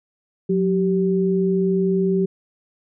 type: tone pair together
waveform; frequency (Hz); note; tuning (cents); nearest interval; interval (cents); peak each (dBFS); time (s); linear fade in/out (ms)
sine; 182.4 / 386.5; F#3 / G4; -24 / -24; octave + minor second; 1300; -19; 0.49-2.26; 10
effects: none